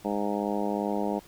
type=harmonic tone; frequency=102.6 Hz; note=G#2; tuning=21 cents flat; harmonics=2 / 3 / 4 / 5 / 6 / 7 / 8 / 9; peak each=-31 / -33 / -34 / -35 / -36 / -36 / -37 / -38 dBFS; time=0.04-1.2 s; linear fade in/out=20 ms; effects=pink hiss -53 dBFS RMS until 1.27 s